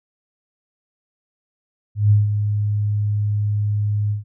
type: tone with ADSR envelope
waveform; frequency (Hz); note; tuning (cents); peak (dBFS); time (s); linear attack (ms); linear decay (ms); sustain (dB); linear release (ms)
sine; 104.1; G#2; +5; -9; 1.95-4.24; 160; 160; -8; 130
effects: none